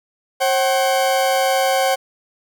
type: tone pair together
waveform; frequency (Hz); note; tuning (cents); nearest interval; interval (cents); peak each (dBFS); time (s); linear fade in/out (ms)
40% pulse; 537 / 759.4; C5 / F#5; +45 / +45; tritone; 600; -17; 0.4-1.96; 20
effects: none